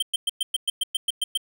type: tone bursts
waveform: square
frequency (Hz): 3136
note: G7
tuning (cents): 0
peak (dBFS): -21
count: 11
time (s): 0-1.375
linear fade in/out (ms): 5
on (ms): 25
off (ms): 110
effects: none